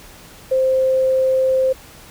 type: tone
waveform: sine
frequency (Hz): 523.3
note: C5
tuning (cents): 0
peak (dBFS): -13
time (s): 0.51-1.73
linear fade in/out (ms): 10
effects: pink hiss -42 dBFS RMS until 2.1 s